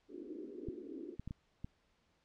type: band-pass noise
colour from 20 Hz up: pink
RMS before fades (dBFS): -47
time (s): 0.08-1.17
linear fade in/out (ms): 50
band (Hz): 280 to 400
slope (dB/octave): 48
type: clicks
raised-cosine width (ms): 5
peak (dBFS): -30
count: 5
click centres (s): 0.686 / 1.196 / 1.276 / 1.309 / 1.645
effects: pink hiss -75 dBFS RMS until 2.24 s + low-pass 5000 Hz 12 dB/octave